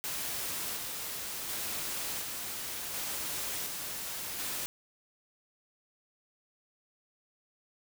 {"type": "noise with tremolo", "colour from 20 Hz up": "white", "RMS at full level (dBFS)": -36, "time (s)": [0.04, 4.66], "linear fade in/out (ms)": 0, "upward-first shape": "square", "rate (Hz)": 0.69, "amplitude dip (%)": 25, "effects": []}